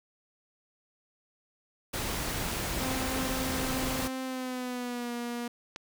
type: noise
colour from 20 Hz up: pink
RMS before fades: -33 dBFS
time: 1.93-4.08 s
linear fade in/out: 10 ms
type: tone with pitch glide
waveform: sawtooth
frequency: 260.7 to 239.1 Hz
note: C4 to A#3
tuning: -6 to +44 cents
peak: -29 dBFS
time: 2.8-5.48 s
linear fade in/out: 5 ms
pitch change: -150 cents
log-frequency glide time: 4.24-5.12 s
type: click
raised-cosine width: 0.2 ms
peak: -23 dBFS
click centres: 5.761 s
effects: none